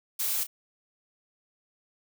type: noise with echo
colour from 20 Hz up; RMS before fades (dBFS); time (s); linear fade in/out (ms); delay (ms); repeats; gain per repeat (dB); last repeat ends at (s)
blue; -29; 0.19-0.44; 10; 30; 1; -11; 0.47
effects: none